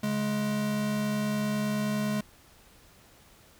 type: tone pair together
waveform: square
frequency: 140 / 210.1 Hz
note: C#3 / G#3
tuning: +18 / +20 cents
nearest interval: perfect fifth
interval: 702 cents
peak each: -36 / -28 dBFS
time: 0.03-2.21 s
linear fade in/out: 5 ms
effects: pink hiss -57 dBFS RMS until 3.59 s